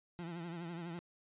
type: tone with vibrato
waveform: 30% pulse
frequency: 170 Hz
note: F3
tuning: 46 cents flat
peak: -39 dBFS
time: 0.19-0.99 s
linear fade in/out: 0 ms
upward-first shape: triangle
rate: 12 Hz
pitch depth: 86 cents each way
effects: resampled to 8000 Hz